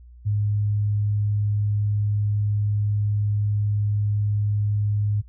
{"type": "tone", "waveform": "sine", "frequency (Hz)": 103.83, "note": "G#2", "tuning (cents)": 0, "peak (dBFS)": -19, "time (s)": [0.25, 5.22], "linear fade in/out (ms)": 20, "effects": ["added 60 Hz sine -43 dBFS peak until 5.28 s"]}